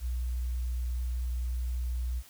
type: tone with vibrato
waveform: sine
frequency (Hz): 61.1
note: B1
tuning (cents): -18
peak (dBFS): -29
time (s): 0-2.23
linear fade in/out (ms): 50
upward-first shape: square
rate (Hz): 19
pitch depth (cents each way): 11
effects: white hiss -55 dBFS RMS until 2.29 s